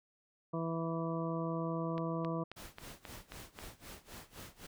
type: harmonic tone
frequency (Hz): 164.81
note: E3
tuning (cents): 0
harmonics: 1 / 2 / 3 / 4 / 6 / 7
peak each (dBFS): -37 / -40 / -42 / -43 / -45 / -45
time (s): 0.53-2.44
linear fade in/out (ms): 10
type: click train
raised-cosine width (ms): 0.3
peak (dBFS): -29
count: 7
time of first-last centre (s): 1.98-3.589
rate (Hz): 3.73
type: noise with tremolo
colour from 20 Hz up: pink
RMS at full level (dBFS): -48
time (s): 2.56-4.67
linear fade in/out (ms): 10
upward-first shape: sine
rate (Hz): 3.9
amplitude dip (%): 90
effects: none